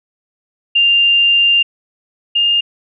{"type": "tone pair in turn", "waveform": "sine", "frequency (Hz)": [2794, 2818], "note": ["F7", "F7"], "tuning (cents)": [0, 15], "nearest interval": "unison", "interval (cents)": 15, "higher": "second", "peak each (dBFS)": [-8, -10], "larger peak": "first", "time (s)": [[0.75, 1.63], [2.35, 2.61]], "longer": "first", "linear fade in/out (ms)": 10, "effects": []}